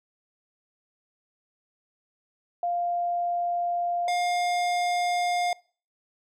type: tone pair in turn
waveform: sine / square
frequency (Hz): 698.5 / 708.7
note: F5 / F5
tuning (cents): 0 / +25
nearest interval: unison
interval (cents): 25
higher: second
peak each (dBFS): -24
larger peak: neither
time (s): 2.63-4.08 / 4.08-5.53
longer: neither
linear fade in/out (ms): 2
effects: noise-tail reverb RT60 0.4 s tail -23 dB re dry + low-pass 8000 Hz 12 dB/octave